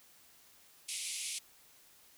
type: band-pass noise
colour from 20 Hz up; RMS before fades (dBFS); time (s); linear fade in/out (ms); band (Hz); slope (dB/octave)
white; -40; 0.88-1.39; 10; 2100 to 11000; 96
effects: white hiss -62 dBFS RMS until 2.17 s